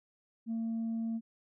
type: tone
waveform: sine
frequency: 226.9 Hz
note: A#3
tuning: 47 cents flat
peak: -30 dBFS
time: 0.46-1.21 s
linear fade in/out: 50 ms
effects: tanh soft clip ceiling -30 dBFS